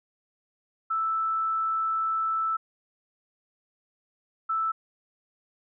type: tone bursts at uneven times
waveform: sine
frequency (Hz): 1318.5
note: E6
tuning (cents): 0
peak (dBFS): -24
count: 2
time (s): 0.9-2.57 / 4.49-4.72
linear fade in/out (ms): 10
effects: none